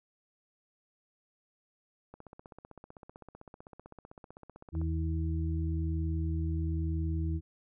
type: click train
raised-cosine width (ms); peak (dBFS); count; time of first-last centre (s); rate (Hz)
1; -34; 43; 2.14-4.815; 15.7
type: harmonic tone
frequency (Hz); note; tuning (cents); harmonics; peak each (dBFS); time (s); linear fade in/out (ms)
81; E2; -30; 1 / 2 / 4; -30 / -37 / -39; 4.72-7.41; 50
effects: none

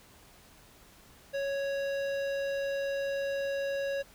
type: tone with hard clipping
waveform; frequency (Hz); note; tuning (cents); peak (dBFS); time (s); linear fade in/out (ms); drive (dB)
triangle; 554.4; C#5; 0; -32; 1.33-4.03; 20; 18
effects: pink hiss -57 dBFS RMS until 4.14 s

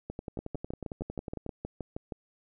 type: two click trains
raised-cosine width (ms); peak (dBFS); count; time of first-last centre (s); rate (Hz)
2; -23 / -22; 16 / 12; 0.1-1.464 / 0.39-2.122; 11 / 6.35
effects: none

